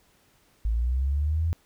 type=linear sweep; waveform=sine; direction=up; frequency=53.3 to 84.8 Hz; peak=-22 dBFS; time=0.65-1.53 s; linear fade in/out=0 ms; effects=pink hiss -63 dBFS RMS until 1.65 s